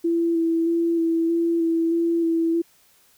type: tone with vibrato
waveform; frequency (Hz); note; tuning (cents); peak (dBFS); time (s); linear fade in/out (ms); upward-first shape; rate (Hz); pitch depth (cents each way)
sine; 333.1; E4; +18; -18; 0.04-2.62; 10; square; 1.6; 16
effects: white hiss -58 dBFS RMS until 3.17 s